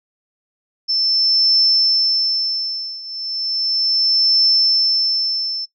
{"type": "tone with tremolo", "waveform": "sine", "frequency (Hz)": 5310, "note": "E8", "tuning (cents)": 12, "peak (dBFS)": -10, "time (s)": [0.88, 5.66], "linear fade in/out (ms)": 20, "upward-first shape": "triangle", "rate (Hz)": 0.35, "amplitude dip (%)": 90, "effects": ["noise-tail reverb RT60 0.1 s tail -20 dB re dry"]}